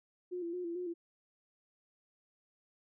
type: tone with vibrato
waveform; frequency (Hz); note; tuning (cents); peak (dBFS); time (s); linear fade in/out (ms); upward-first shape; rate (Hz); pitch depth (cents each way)
sine; 349.2; F4; 0; -36; 0.31-0.94; 20; square; 4.5; 50
effects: none